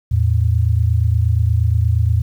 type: tone pair together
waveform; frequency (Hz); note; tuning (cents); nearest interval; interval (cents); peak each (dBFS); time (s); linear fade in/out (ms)
sine; 82.41 / 110.89; E2 / A2; 0 / +14; perfect fourth; 514; -15; 0.11-2.22; 10
effects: 8-bit